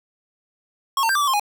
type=tone with pitch steps; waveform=square; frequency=1092 / 907 / 1579 / 1174 / 1145 / 1057 / 827 Hz; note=C#6 / A#5 / G6 / D6 / D6 / C6 / G#5; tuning=-26 / -48 / +12 / -1 / -44 / +17 / -8 cents; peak=-18 dBFS; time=0.97-1.397 s; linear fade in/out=2 ms; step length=61 ms; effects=none